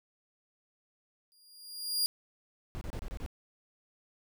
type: tone with exponential growth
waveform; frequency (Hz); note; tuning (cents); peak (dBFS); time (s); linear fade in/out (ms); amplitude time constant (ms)
sawtooth; 4826; D8; +46; -22; 1.32-2.06; 0; 160
type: noise bursts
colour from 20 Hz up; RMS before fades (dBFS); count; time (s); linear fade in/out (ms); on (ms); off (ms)
brown; -38; 6; 2.75-3.262; 0; 62; 28
effects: none